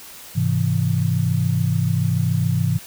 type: chord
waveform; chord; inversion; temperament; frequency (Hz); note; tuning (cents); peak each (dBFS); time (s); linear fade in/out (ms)
sine; Ab augmented; none; equal; 103.83 / 130.81 / 164.81; Ab2 / C3 / E3; 0 / 0 / 0; -21; 0.35-2.79; 20
effects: white hiss -40 dBFS RMS until 2.86 s